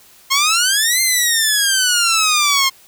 10% pulse exponential two-way sweep, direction up then down, 1060 to 2107 to 1060 Hz, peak -4 dBFS, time 0.3-2.7 s, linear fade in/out 20 ms, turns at 1.01 s, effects white hiss -47 dBFS RMS until 2.87 s

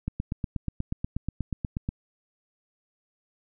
click train, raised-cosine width 5 ms, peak -16 dBFS, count 16, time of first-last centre 0.08-1.889 s, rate 8.29 Hz, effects none

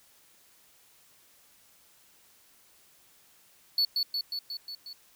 triangle tone with echo, 4435 Hz, C#8, in tune, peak -21 dBFS, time 3.78-3.85 s, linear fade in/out 2 ms, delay 180 ms, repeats 6, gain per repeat -3 dB, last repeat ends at 4.93 s, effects white hiss -61 dBFS RMS until 5.15 s

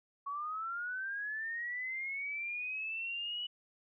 sine linear sweep, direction up, 1108.7 to 2960 Hz, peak -36 dBFS, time 0.26-3.47 s, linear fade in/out 10 ms, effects none

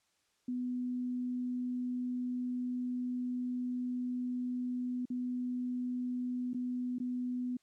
sine tone with dropouts, 248.6 Hz, B3, 12 cents sharp, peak -33 dBFS, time 0.48-7.57 s, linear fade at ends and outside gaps 5 ms, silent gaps 5.055-5.101 / 6.534-6.544 / 6.985-7 s, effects white hiss -75 dBFS RMS until 7.62 s + low-pass 8000 Hz 12 dB/octave

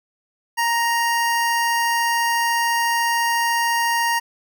25% pulse tone, 934 Hz, A#5, 3 cents sharp, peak -14 dBFS, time 0.57-4.2 s, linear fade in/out 20 ms, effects none

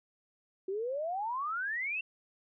sine exponential sweep, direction up, 370 to 2736 Hz, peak -32 dBFS, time 0.68-2.01 s, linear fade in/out 5 ms, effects none

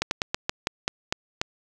slowing click train, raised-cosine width 0.2 ms, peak -6 dBFS, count 9, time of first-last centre 0.02-1.415 s, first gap 91 ms, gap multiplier 1.18, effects none

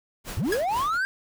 pink noise with tremolo, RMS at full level -34 dBFS, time 0.24-0.99 s, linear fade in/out 50 ms, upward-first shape triangle, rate 4.1 Hz, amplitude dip 95%
triangle linear sweep, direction up, 67.5 to 1610 Hz, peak -21 dBFS, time 0.37-1.05 s, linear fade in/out 0 ms
45% pulse tone with exponential decay, 1661.2 Hz, G#6, in tune, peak -22 dBFS, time 0.52-0.62 s, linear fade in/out 5 ms, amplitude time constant 21 ms
effects none

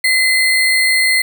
sine tone with sample-and-hold, 2046 Hz, C7, 39 cents flat, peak -10 dBFS, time 0.04-1.22 s, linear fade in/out 5 ms, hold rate 6300 Hz, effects none

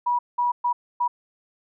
sine tone bursts at uneven times, 970 Hz, B5, 31 cents flat, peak -19 dBFS, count 4, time 0.06-0.19 / 0.38-0.52 / 0.64-0.73 / 1-1.08 s, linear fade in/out 10 ms, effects none

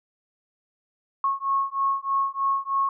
sine beating tone pair, 1093 / 1096.2 Hz, C#6 / C#6, -25 / -20 cents, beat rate 3.2 Hz, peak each -25 dBFS, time 1.24-2.89 s, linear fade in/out 2 ms, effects none

